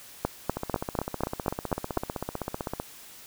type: two click trains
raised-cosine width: 1 ms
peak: -10 / -16 dBFS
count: 8 / 36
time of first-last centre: 0.25-1.974 / 0.57-2.799 s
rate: 4.06 / 15.7 Hz
effects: white hiss -48 dBFS RMS until 3.26 s